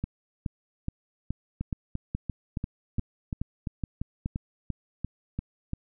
two click trains, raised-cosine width 5 ms, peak -17 / -18 dBFS, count 11 / 13, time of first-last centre 0.04-4.259 / 1.61-5.734 s, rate 2.37 / 2.91 Hz, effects none

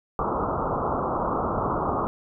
white low-pass noise, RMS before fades -26 dBFS, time 0.19-2.07 s, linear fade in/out 0 ms, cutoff 1300 Hz, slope 96 dB/octave, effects none

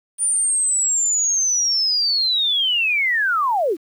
sine linear sweep, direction down, 9397 to 280.4 Hz, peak -16 dBFS, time 0.18-3.77 s, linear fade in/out 50 ms, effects 8-bit

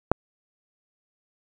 click, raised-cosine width 1 ms, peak -3 dBFS, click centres 0.116 s, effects none

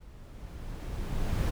brown noise with level ramp, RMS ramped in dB -50 to -26 dBFS, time 0-1.51 s, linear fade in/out 20 ms, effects none

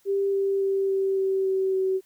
sine tone with pitch steps, 395.2 / 392.5 / 389.8 / 387.1 / 384.4 / 381.7 / 379.1 Hz, G4 / G4 / G4 / G4 / G4 / G4 / F#4, +14 / +2 / -10 / -22 / -34 / -46 / +42 cents, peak -21 dBFS, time 0.05-2.01 s, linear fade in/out 50 ms, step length 280 ms, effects white hiss -63 dBFS RMS until 2.05 s

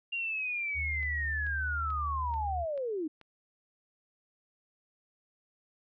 sine linear sweep, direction down, 2794 to 293.7 Hz, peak -31 dBFS, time 0.12-3.08 s, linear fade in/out 10 ms
sine tone, 75 Hz, D2, 37 cents sharp, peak -34 dBFS, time 0.74-2.66 s, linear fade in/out 50 ms
click train, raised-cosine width 0.3 ms, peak -37 dBFS, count 6, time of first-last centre 1.03-3.213 s, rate 2.29 Hz
effects none

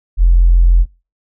triangle tone with tanh clipping, 43.18 Hz, F1, 19 cents flat, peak -5 dBFS, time 0.17-0.86 s, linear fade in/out 50 ms, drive 4 dB, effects noise-tail reverb RT60 0.3 s tail -23 dB re dry

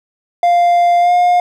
triangle tone with pitch glide, 698 to 711.4 Hz, F5 to F5, -1 to +32 cents, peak -6 dBFS, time 0.43-1.4 s, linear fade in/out 2 ms, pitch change +33 cents, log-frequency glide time 1-1.12 s, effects none

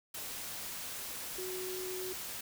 sine tone in noise, 370 Hz, F#4, in tune, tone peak -39 dBFS, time 1.38-2.13 s, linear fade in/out 5 ms, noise white, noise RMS -42 dBFS, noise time 0.14-2.41 s, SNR 0 dB, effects none

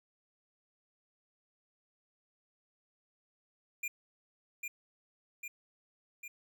square tone with echo, 2400 Hz, D7, 37 cents sharp, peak -35 dBFS, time 3.83-3.88 s, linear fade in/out 5 ms, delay 800 ms, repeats 3, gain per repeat -3 dB, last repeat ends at 6.28 s, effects none

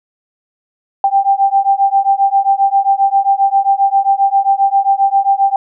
sine beating tone pair, 784 / 791.5 Hz, G5 / G5, 0 / +17 cents, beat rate 7.5 Hz, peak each -12 dBFS, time 1.04-5.56 s, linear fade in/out 2 ms, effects none

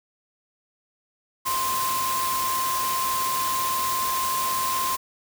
sine tone in noise, 1046.5 Hz, C6, in tune, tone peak -24 dBFS, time 1.45-4.97 s, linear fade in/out 20 ms, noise white, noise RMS -29 dBFS, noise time 1.45-4.97 s, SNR +2 dB, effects none

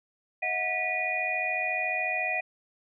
sine tone cluster, 635 / 729 / 1960 / 2453 Hz, D#5 / F#5 / B6 / D#7, +35 / -26 / -14 / -25 cents, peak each -36 / -33 / -33 / -29 dBFS, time 0.42-2.41 s, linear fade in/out 10 ms, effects none

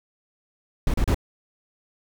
brown noise bursts, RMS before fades -20 dBFS, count 3, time 0.87-1.145 s, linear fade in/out 2 ms, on 69 ms, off 34 ms, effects none

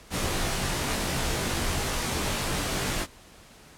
pink noise with comb filter, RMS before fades -28 dBFS, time 0.1-3.07 s, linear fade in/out 50 ms, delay 19 ms, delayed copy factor -1, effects pink hiss -51 dBFS RMS until 3.77 s + low-pass 11000 Hz 12 dB/octave

